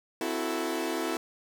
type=chord; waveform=sawtooth; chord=F# half-diminished seventh; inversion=second; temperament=equal with one note detuned; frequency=258.6 / 329.6 / 370 / 440 Hz; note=C4 / E4 / F#4 / A4; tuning=-20 / 0 / 0 / 0 cents; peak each=-33 / -28 / -32 / -32 dBFS; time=0.21-1.17 s; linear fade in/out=2 ms; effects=10-bit